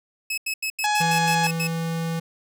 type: tone bursts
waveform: sawtooth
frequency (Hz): 2583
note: E7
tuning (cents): -36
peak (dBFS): -21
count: 9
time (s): 0.3-1.673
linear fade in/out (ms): 5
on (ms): 77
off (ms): 85
type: harmonic tone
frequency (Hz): 840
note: G#5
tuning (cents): +19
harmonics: 1 / 2 / 3 / 4 / 5 / 6 / 7 / 8 / 9 / 10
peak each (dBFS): -21 / -27 / -31 / -33 / -35 / -37 / -38 / -39 / -40 / -41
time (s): 0.84-1.47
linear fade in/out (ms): 2
type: tone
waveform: square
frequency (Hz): 165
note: E3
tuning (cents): +2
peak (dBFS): -25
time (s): 1-2.2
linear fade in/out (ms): 10
effects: none